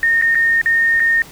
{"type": "tone with dropouts", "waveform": "sine", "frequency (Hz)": 1836, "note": "A#6", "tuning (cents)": -27, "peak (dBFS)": -11, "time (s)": [0.03, 1.22], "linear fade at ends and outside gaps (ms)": 1, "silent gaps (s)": [[0.214, 0.222], [0.348, 0.354], [0.615, 0.659], [0.997, 1.002]], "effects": ["pink hiss -39 dBFS RMS until 1.31 s"]}